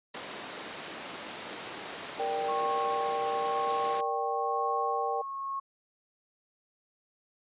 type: noise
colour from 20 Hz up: pink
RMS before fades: -38 dBFS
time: 0.14-4.01 s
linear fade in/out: 5 ms
type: chord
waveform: sine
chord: G minor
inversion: first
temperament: equal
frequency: 466.2 / 587.3 / 784 Hz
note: Bb4 / D5 / G5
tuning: 0 / 0 / 0 cents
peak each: -33 / -37 / -31 dBFS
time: 2.19-5.22 s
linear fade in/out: 10 ms
type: tone with tremolo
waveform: sine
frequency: 1092 Hz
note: C#6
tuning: 26 cents flat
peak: -30 dBFS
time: 2.48-5.6 s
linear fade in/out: 10 ms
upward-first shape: sine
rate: 1 Hz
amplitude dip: 45%
effects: high-pass 300 Hz 12 dB/octave + resampled to 8000 Hz